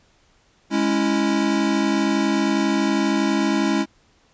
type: chord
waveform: square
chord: C# minor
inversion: second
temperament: equal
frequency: 207.7 / 277.2 / 329.6 Hz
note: G#3 / C#4 / E4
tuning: 0 / 0 / 0 cents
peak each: -23 dBFS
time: 0.7-3.86 s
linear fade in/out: 50 ms
effects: pink hiss -59 dBFS RMS until 4.33 s + resampled to 16000 Hz